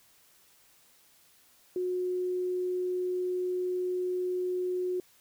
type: tone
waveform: sine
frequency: 363.6 Hz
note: F#4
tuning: 30 cents flat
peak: -28 dBFS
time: 1.76-5 s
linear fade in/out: 2 ms
effects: white hiss -62 dBFS RMS until 5.2 s